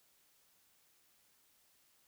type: silence
effects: white hiss -71 dBFS RMS until 2.07 s